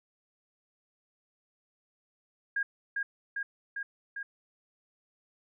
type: tone with echo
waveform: sine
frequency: 1627 Hz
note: G#6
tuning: 36 cents flat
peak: -27 dBFS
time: 2.56-2.63 s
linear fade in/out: 5 ms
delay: 400 ms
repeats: 4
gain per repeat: -2 dB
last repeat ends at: 4.23 s
effects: none